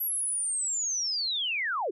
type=linear sweep; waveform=sine; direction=down; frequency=11760 to 320.5 Hz; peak=-27 dBFS; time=0-1.91 s; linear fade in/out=10 ms; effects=none